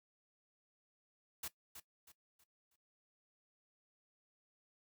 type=noise with echo; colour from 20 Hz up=white; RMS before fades=-43 dBFS; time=1.43-1.48 s; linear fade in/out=5 ms; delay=320 ms; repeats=4; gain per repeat=-9 dB; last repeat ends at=2.76 s; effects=noise-tail reverb RT60 0.1 s tail -17 dB re dry